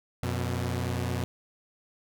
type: tone pair together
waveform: sawtooth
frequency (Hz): 89.94 / 122.7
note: F#2 / B2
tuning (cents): -49 / -11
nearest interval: perfect fourth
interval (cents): 538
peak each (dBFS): -27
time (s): 0.23-1.24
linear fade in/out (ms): 0
effects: none